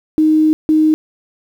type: tone pair in turn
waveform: sine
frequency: 311.1 / 311.1 Hz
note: D#4 / D#4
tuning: 0 / 0 cents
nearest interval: unison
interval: 0 cents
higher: neither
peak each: -8 dBFS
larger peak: neither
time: 0.18-0.53 / 0.69-0.94 s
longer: first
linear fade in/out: 0 ms
effects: 7-bit